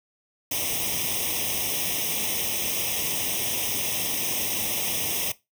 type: noise with comb filter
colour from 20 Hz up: white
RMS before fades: -27 dBFS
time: 0.51-5.32 s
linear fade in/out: 5 ms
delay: 0.34 ms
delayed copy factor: +1
effects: noise-tail reverb RT60 0.2 s tail -18 dB re dry + high-pass 60 Hz 12 dB/octave